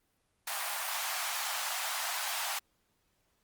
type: high-pass noise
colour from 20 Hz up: pink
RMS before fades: -35 dBFS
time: 0.47-2.59 s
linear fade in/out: 5 ms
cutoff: 690 Hz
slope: 48 dB/octave
effects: pink hiss -75 dBFS RMS until 3.43 s + Opus 32 kbps